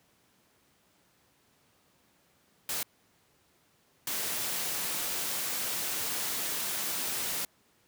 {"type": "noise bursts at uneven times", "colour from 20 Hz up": "white", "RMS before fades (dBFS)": -33, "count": 2, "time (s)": [[2.69, 2.83], [4.07, 7.45]], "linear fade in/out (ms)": 2, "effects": ["pink hiss -67 dBFS RMS until 7.87 s", "high-pass 100 Hz 12 dB/octave"]}